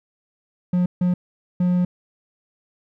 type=tone bursts at uneven times; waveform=triangle; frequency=179 Hz; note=F3; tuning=43 cents sharp; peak=-14 dBFS; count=3; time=0.73-0.86 / 1.01-1.14 / 1.6-1.85 s; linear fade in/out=5 ms; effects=none